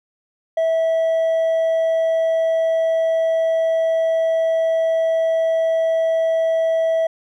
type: tone with hard clipping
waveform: sine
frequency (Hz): 652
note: E5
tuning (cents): -19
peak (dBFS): -16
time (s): 0.57-7.07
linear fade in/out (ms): 5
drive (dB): 2
effects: none